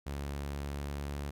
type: tone with pitch glide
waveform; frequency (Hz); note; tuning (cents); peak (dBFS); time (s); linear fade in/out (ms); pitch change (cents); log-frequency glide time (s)
sawtooth; 70.7 to 71.44; C#2 to D2; +35 to -47; -32; 0.06-1.31; 10; +18; 0.26-1.16
effects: none